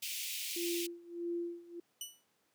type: high-pass noise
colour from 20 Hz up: pink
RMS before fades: -40 dBFS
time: 0.02-0.87 s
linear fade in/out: 10 ms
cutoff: 2300 Hz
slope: 48 dB/octave
type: tone with tremolo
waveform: sine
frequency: 343.7 Hz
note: F4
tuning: 28 cents flat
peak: -33 dBFS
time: 0.56-1.8 s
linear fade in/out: 5 ms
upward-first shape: sine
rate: 1.6 Hz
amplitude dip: 90%
type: tone with exponential decay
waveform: 15% pulse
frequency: 2962 Hz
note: F#7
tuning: 1 cent sharp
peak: -30 dBFS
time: 2.01-2.24 s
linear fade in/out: 2 ms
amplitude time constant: 48 ms
effects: pink hiss -75 dBFS RMS until 2.54 s + high-pass 200 Hz 12 dB/octave